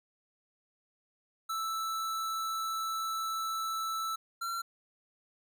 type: tone pair in turn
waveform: square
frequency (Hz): 1319 / 1362.4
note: E6 / F6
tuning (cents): +1 / -43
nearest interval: minor second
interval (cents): 56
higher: second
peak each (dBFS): -33 / -34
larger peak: first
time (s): 1.49-4.16 / 4.41-4.62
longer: first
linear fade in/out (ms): 10
effects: none